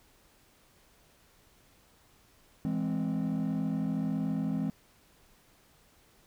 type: chord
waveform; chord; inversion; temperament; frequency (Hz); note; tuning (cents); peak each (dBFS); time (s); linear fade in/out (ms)
triangle; E augmented; none; equal with one note detuned; 166.15 / 207.7 / 261.6; E3 / G#3 / B#3; +14 / 0 / 0; -30; 2.65-4.7; 0
effects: tanh soft clip ceiling -23 dBFS + pink hiss -63 dBFS RMS until 6.26 s